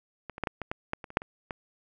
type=clicks; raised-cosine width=0.5 ms; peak=-23 / -25 / -13 / -14 / -19 / -16 / -14 / -25 / -29 / -6 / -25 / -19 dBFS; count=12; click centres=0.297 / 0.381 / 0.437 / 0.472 / 0.617 / 0.715 / 0.934 / 1.042 / 1.104 / 1.171 / 1.219 / 1.508 s; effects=none